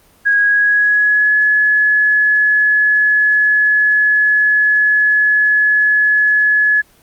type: tone with pitch glide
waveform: sine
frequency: 1647 to 1702.1 Hz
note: G#6 to G#6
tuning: -15 to +42 cents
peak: -9 dBFS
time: 0.25-6.82 s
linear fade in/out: 20 ms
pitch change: +57 cents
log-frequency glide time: 0.37-1.36 s
effects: pink hiss -50 dBFS RMS until 7.02 s + Opus 24 kbps